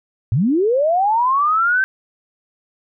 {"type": "linear sweep", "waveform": "sine", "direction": "up", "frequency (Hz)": [96.2, 1568], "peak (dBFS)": -13, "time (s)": [0.32, 1.84], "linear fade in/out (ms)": 0, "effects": []}